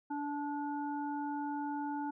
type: harmonic tone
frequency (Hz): 290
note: D4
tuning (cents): -22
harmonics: 1 / 3 / 5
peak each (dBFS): -37 / -38 / -49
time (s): 0.1-2.11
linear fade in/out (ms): 10
effects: none